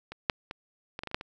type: clicks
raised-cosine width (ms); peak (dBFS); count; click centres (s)
0.3; -24 / -7 / -21 / -20 / -20 / -21 / -30 / -10 / -23; 9; 0.12 / 0.298 / 0.511 / 0.991 / 1.035 / 1.073 / 1.114 / 1.145 / 1.211
effects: none